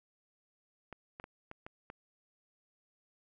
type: clicks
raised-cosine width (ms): 0.5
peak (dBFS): -30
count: 6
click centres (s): 0.927 / 1.199 / 1.241 / 1.514 / 1.665 / 1.901
effects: none